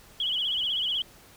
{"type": "tone with vibrato", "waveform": "sine", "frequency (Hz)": 3136, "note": "G7", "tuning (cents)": 0, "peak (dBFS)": -25, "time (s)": [0.2, 1.02], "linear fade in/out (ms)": 2, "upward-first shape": "sine", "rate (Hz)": 16, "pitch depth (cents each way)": 120, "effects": ["pink hiss -53 dBFS RMS until 1.36 s"]}